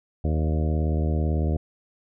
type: harmonic tone with a mistuned harmonic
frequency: 78 Hz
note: D#2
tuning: 5 cents sharp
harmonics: 1 / 2 / 3 / 4 / 5 / 6 / 7 / 8 / 9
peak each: -22 / -28 / -32 / -34 / -36 / -38 / -39 / -40 / -41 dBFS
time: 0.24-1.57 s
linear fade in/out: 5 ms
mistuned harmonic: 8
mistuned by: -31 cents
effects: none